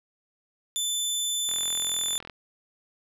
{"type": "tone", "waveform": "20% pulse", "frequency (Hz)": 3520, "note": "A7", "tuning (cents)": 0, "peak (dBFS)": -20, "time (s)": [0.76, 2.18], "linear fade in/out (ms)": 0}
{"type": "click train", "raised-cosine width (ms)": 0.3, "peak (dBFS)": -23, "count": 35, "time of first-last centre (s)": [1.49, 2.298], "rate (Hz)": 42.1}
{"effects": []}